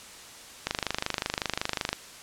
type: click train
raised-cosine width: 0.2 ms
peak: -9 dBFS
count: 33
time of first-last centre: 0.67-1.93 s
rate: 25.4 Hz
effects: white hiss -46 dBFS RMS until 2.22 s + low-pass 9000 Hz 12 dB/octave